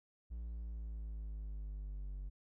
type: linear sweep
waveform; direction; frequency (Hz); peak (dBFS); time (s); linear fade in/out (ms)
triangle; down; 58.27 to 47.22; -39; 0.3-2.3; 20
effects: none